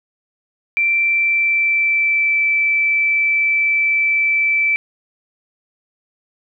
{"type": "tone with pitch glide", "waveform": "sine", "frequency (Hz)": [2349, 2322], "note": ["D7", "D7"], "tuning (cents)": [0, -20], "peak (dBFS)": -13, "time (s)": [0.77, 4.76], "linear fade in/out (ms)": 0, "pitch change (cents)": -20, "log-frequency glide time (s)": [0.88, 2.42], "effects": []}